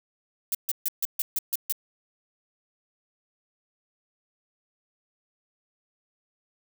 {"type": "noise bursts", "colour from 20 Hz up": "violet", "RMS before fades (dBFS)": -26, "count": 8, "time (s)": [0.52, 1.724], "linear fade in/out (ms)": 2, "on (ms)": 28, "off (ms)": 140, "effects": []}